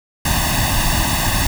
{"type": "noise with comb filter", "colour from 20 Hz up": "pink", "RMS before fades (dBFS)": -17, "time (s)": [0.25, 1.47], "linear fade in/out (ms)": 5, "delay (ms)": 1.1, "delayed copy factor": 0.95, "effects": []}